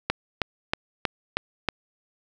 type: click train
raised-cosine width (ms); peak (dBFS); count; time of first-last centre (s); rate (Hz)
0.3; -6; 6; 0.1-1.687; 3.15
effects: none